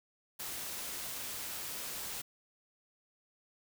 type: noise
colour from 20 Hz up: white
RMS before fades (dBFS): -41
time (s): 0.39-2.22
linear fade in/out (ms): 10
effects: none